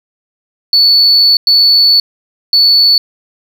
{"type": "tone bursts at uneven times", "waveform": "sine", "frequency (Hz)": 4453, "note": "C#8", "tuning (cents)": 7, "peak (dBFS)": -3, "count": 3, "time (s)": [[0.73, 1.37], [1.47, 2], [2.53, 2.98]], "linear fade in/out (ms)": 2, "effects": ["tanh soft clip ceiling -1 dBFS", "7-bit"]}